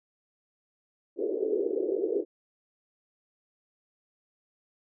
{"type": "band-pass noise", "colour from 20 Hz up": "pink", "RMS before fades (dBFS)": -29, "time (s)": [1.16, 2.25], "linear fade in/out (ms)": 50, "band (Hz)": [350, 460], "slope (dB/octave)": 48, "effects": []}